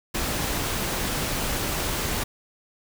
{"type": "noise", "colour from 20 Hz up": "pink", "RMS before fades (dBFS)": -27, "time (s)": [0.14, 2.24], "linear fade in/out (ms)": 10, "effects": []}